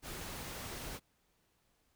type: noise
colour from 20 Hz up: pink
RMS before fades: -44 dBFS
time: 0.02-1 s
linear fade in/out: 50 ms
effects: pink hiss -75 dBFS RMS until 1.95 s